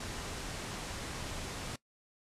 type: low-pass noise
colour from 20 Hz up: pink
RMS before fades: -41 dBFS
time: 0-1.76 s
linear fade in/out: 5 ms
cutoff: 9400 Hz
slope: 24 dB/octave
effects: noise-tail reverb RT60 0.1 s tail -20 dB re dry + resampled to 32000 Hz